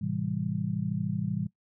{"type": "chord", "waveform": "sine", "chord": "A minor seventh", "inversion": "none", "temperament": "just", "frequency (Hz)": [110, 132, 165, 198], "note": ["A2", "C3", "E3", "G3"], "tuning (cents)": [0, 16, 2, 18], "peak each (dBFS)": [-35, -35, -32, -33], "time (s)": [0.01, 1.47], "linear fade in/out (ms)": 10, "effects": ["noise-tail reverb RT60 0.1 s tail -18 dB re dry"]}